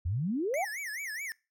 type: exponential sweep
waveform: sine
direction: up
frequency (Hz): 77.78 to 842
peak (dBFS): -28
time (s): 0.05-0.65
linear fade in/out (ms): 10
type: tone with vibrato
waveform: square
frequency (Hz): 1974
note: B6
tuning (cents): -1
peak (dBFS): -36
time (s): 0.54-1.32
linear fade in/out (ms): 0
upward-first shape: sine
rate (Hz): 4.7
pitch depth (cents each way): 270
effects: noise-tail reverb RT60 0.3 s tail -24 dB re dry